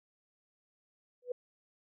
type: tone with exponential growth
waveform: sine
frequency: 493.9 Hz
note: B4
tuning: in tune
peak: -29 dBFS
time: 1.22-1.32 s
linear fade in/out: 5 ms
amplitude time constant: 20 ms
effects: none